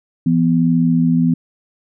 sine tone pair together, 167.8 / 248.8 Hz, E3 / B3, +31 / +13 cents, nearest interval perfect fifth, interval 682 cents, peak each -14 dBFS, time 0.26-1.34 s, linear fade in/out 5 ms, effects none

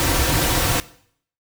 pink noise with comb filter, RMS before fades -19 dBFS, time 0-0.8 s, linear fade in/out 0 ms, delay 4.8 ms, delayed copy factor -0.6, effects noise-tail reverb RT60 0.6 s tail -18 dB re dry

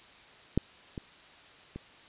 clicks, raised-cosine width 3 ms, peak -11 / -24 / -26 dBFS, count 3, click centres 0.576 / 0.978 / 1.76 s, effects white hiss -54 dBFS RMS until 2.08 s + resampled to 8000 Hz

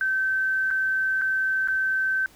sine tone with dropouts, 1544 Hz, G6, 27 cents flat, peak -21 dBFS, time 0.01-2.26 s, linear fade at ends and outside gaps 1 ms, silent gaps 0.705-0.71 / 1.214-1.218 / 1.675-1.684 s, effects pink hiss -54 dBFS RMS until 2.35 s

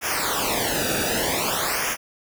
pink noise with flanger, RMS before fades -24 dBFS, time 0.01-1.97 s, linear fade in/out 50 ms, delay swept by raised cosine 0.24 to 0.96 ms, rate 0.53 Hz, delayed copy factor -0.9, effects none

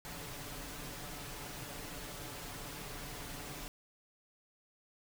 pink noise with comb filter, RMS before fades -45 dBFS, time 0.05-3.68 s, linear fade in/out 0 ms, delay 6.9 ms, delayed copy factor +0.55, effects none

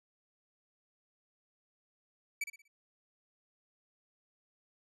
45% pulse tone with echo, 2300 Hz, D7, 37 cents flat, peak -32 dBFS, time 2.41-2.44 s, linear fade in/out 5 ms, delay 60 ms, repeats 4, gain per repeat -9 dB, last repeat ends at 2.68 s, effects low-pass 12000 Hz 12 dB/octave

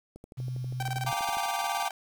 click train, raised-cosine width 2 ms, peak -32 dBFS, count 16, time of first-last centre 0.16-1.37 s, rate 12.4 Hz
sine tone, 126.5 Hz, B2, 42 cents sharp, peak -31 dBFS, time 0.37-1.12 s, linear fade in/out 20 ms
sawtooth tone with tremolo, 776 Hz, G5, 18 cents flat, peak -27 dBFS, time 0.8-1.91 s, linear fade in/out 2 ms, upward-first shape square, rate 19 Hz, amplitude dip 80%
square chord, Bb dominant seventh, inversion second, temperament equal, 698.5 / 830.6 / 932.3 / 1174.7 Hz, F5 / Ab5 / Bb5 / D6, 0 / 0 / 0 / 0 cents, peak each -36 dBFS, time 1.06-1.89 s, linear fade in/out 10 ms
effects 9-bit

